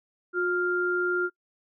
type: tone pair together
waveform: sine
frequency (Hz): 358.6 / 1396.9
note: F4 / F6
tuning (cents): +46 / 0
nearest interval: 2 octaves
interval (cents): 2354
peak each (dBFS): -26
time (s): 0.33-1.3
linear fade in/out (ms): 50
effects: noise-tail reverb RT60 0.1 s tail -24 dB re dry

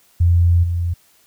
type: tone with level steps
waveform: sine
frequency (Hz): 86.3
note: F2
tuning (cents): -20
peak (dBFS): -10 / -17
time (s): 0.2-0.94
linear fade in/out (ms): 10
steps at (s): 0.63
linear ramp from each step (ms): 10
effects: white hiss -55 dBFS RMS until 1.26 s

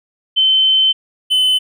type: tone pair in turn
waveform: sine / triangle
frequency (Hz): 3075 / 3034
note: G7 / F#7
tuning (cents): -34 / +43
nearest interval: unison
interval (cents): 23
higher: first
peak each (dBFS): -9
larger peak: neither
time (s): 0.36-0.93 / 1.3-1.59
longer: first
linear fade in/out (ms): 20
effects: none

